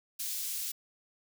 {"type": "high-pass noise", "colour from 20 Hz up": "white", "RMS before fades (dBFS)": -36, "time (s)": [0.19, 0.72], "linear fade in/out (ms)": 10, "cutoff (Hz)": 3800, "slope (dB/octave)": 12, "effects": []}